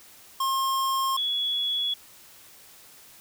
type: tone pair in turn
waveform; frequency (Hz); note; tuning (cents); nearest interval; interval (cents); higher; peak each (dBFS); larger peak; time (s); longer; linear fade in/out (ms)
square / sine; 1070 / 3376; C6 / G#7; +38 / +28; octave + minor sixth; 1990; second; -24; neither; 0.4-1.17 / 1.17-1.94; neither; 5
effects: white hiss -51 dBFS RMS until 3.2 s